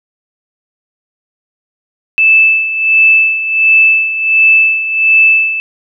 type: tone with tremolo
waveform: sine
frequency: 2631 Hz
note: E7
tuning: 4 cents flat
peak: -3 dBFS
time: 2.18-5.6 s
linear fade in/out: 0 ms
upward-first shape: sine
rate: 1.4 Hz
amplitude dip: 70%
effects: none